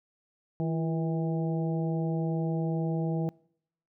harmonic tone with a mistuned harmonic, 161.6 Hz, E3, 34 cents flat, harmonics 1 / 2 / 3 / 4 / 5, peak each -28 / -34 / -38 / -40 / -42 dBFS, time 0.6-3.29 s, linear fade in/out 0 ms, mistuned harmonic 2, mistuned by +60 cents, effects noise-tail reverb RT60 0.7 s tail -25 dB re dry

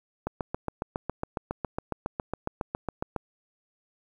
click train, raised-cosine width 1 ms, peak -15 dBFS, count 22, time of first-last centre 0.27-3.163 s, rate 7.26 Hz, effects 9-bit

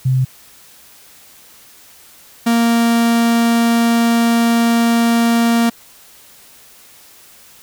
sine / 45% pulse tone pair in turn, 130 / 232.6 Hz, C3 / A#3, -11 / -4 cents, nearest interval minor seventh, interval 1007 cents, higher second, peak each -11 / -11 dBFS, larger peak neither, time 0.05-0.25 / 2.46-5.7 s, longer second, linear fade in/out 10 ms, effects white hiss -44 dBFS RMS until 7.62 s

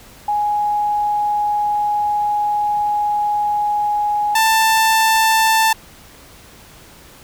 sine / sawtooth tone pair in turn, 832 / 887.1 Hz, G#5 / A5, +3 / +14 cents, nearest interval minor second, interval 111 cents, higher second, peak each -15 / -8 dBFS, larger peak second, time 0.28-4.35 / 4.35-5.73 s, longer first, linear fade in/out 5 ms, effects pink hiss -43 dBFS RMS until 7.23 s

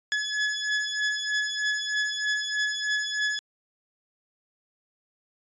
sawtooth beating tone pair, 1700 / 1703.2 Hz, G#6 / G#6, +40 / +43 cents, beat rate 3.2 Hz, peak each -26 / -24 dBFS, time 0.12-3.39 s, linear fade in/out 0 ms, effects resampled to 16000 Hz

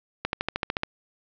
accelerating click train, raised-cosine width 0.3 ms, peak -9 dBFS, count 9, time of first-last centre 0.25-0.834 s, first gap 81 ms, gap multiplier 0.97, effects low-pass 5000 Hz 12 dB/octave

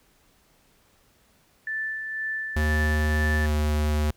sine tone with tremolo, 1760 Hz, A6, in tune, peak -26 dBFS, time 1.67-3.46 s, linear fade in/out 2 ms, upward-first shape sine, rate 2 Hz, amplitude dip 40%
square tone with pitch glide, 76.1 to 75.4 Hz, D#2 to D2, -38 to +46 cents, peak -22 dBFS, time 2.56-4.11 s, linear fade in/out 5 ms, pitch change -16 cents, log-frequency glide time 3.4-3.53 s
effects pink hiss -62 dBFS RMS until 4.16 s

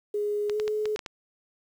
sine tone with pitch glide, 415.3 to 426.2 Hz, G#4 to G#4, 0 to +45 cents, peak -25 dBFS, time 0.14-0.96 s, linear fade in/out 5 ms, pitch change +45 cents, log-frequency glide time 0.51-0.58 s
clicks, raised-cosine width 0.2 ms, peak -18 dBFS, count 7, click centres 0.497 / 0.599 / 0.679 / 0.856 / 0.961 / 0.992 / 1.062 s
effects 9-bit

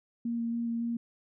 sine tone with vibrato, 233.1 Hz, A#3, in tune, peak -29 dBFS, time 0.25-0.97 s, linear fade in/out 5 ms, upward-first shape square, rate 3.6 Hz, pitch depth 9 cents each way, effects none

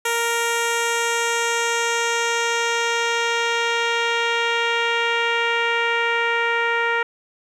10% pulse tone with low-pass filter sweep, 466.2 Hz, A#4, in tune, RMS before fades -21 dBFS, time 0.05-7.03 s, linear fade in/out 5 ms, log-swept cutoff 11000 to 2000 Hz, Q 1.4, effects none

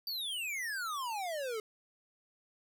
square exponential sweep, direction down, 4699 to 420 Hz, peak -36 dBFS, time 0.07-1.6 s, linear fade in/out 2 ms, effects none

